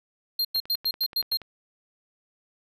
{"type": "tone bursts", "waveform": "square", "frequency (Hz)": 4200, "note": "C8", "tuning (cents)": 6, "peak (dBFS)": -23, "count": 7, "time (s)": [0.39, 1.372], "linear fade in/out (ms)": 5, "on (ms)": 58, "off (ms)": 96}
{"type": "click train", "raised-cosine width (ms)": 0.3, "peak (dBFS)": -27, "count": 10, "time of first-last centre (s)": [0.56, 1.417], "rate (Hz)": 10.5}
{"effects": []}